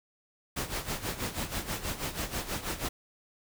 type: noise with tremolo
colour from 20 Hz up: pink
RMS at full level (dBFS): -32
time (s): 0.56-2.89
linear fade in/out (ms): 10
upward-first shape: sine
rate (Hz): 6.2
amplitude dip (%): 75
effects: none